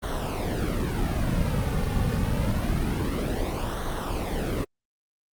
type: noise with flanger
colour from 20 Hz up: brown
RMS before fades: -26 dBFS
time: 0.02-4.65 s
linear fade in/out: 20 ms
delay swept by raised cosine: 0.4 to 3.1 ms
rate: 0.26 Hz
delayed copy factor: -0.65
effects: Opus 48 kbps